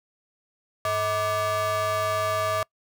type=ring-modulated tone; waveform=square; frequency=268.9 Hz; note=C4; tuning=47 cents sharp; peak=-21 dBFS; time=0.85-2.63 s; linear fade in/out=2 ms; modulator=907 Hz; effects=noise-tail reverb RT60 0.1 s tail -25 dB re dry